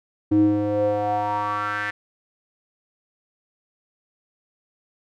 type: tone with band-pass filter sweep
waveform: square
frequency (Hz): 103.83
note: G#2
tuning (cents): 0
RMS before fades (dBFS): -22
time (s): 0.31-1.91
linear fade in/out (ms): 10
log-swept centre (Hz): 280 to 1800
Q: 5.2
effects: none